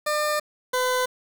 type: tone pair in turn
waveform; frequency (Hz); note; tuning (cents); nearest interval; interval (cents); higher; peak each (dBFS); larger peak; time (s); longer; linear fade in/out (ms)
20% pulse; 601 / 505.4; D5 / B4; +40 / +40; minor third; 300; first; -17 / -16; second; 0.06-0.4 / 0.73-1.06; first; 10
effects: 7-bit